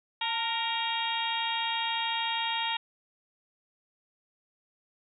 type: harmonic tone with a mistuned harmonic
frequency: 466.2 Hz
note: A#4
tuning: in tune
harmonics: 2 / 3 / 4 / 5 / 6 / 7 / 8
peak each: -32 / -42 / -38 / -38 / -36 / -35 / -36 dBFS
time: 0.21-2.77 s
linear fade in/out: 5 ms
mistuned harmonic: 2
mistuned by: -46 cents
effects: none